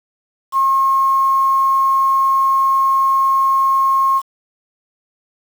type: tone with quantisation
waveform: sine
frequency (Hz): 1077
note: C6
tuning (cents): +50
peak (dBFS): -11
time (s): 0.52-4.22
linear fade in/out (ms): 50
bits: 6
effects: none